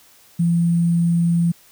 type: tone with sample-and-hold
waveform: sine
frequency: 170 Hz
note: F3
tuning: 46 cents flat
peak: -14 dBFS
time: 0.39-1.52 s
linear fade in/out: 10 ms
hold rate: 8820 Hz
effects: white hiss -51 dBFS RMS until 1.71 s